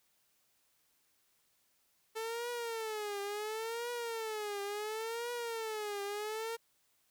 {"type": "tone with vibrato", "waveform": "sawtooth", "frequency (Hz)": 440, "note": "A4", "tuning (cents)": 0, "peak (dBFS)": -33, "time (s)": [2.15, 6.57], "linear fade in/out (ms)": 20, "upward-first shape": "triangle", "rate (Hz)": 0.71, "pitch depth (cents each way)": 170, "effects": ["white hiss -74 dBFS RMS until 7.1 s"]}